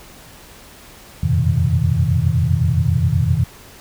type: tone cluster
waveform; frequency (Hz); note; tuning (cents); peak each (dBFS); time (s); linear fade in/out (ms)
sine; 84.6 / 92.3 / 118.2 / 129.7 / 158.6; E2 / F#2 / A#2 / C3 / D#3; +45 / -4 / +24 / -15 / +33; -20; 1.23-3.44; 5
effects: pink hiss -42 dBFS RMS until 3.8 s